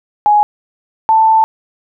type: tone pair in turn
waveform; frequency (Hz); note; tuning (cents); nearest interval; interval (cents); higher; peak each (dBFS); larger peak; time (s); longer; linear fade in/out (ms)
sine; 835 / 884.7; G#5 / A5; +9 / +9; minor second; 100; second; -6; neither; 0.26-0.43 / 1.09-1.44; second; 0
effects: none